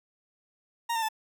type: tone with pitch steps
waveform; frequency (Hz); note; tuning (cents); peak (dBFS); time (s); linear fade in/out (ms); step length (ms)
40% pulse; 932.3 / 904.2 / 876.9; A#5 / A5 / A5; 0 / +47 / -6; -26; 0.89-1.088; 10; 66
effects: none